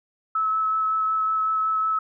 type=tone with vibrato; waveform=sine; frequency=1298 Hz; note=E6; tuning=27 cents flat; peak=-20 dBFS; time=0.35-1.99 s; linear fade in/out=5 ms; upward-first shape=sine; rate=5.4 Hz; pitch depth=11 cents each way; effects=none